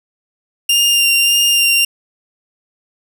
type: tone with vibrato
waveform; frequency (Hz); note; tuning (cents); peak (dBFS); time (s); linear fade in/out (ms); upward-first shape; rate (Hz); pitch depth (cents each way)
sawtooth; 2794; F7; 0; -7; 0.69-1.85; 5; sine; 1.7; 15
effects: none